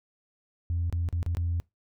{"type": "tone with dropouts", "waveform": "sine", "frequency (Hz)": 85.4, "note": "F2", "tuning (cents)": -38, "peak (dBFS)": -24, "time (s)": [0.7, 1.6], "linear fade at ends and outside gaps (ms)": 0, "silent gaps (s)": [[0.899, 0.926], [1.088, 1.127], [1.229, 1.263], [1.349, 1.37]], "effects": ["noise-tail reverb RT60 0.2 s tail -25 dB re dry", "tanh soft clip ceiling -22 dBFS"]}